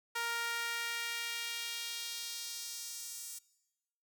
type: tone with high-pass filter sweep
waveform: sawtooth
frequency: 467 Hz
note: A#4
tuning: 3 cents sharp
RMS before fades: -40 dBFS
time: 0.15-3.39 s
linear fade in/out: 10 ms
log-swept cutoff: 1200 to 7800 Hz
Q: 1.3
effects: noise-tail reverb RT60 1.0 s tail -22 dB re dry